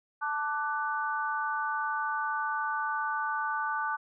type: chord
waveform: sine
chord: D major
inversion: second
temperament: equal with one note detuned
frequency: 880 / 1174.7 / 1492.9 Hz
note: A5 / D6 / F#6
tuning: 0 / 0 / +15 cents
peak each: -33 dBFS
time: 0.21-3.97 s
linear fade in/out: 20 ms
effects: none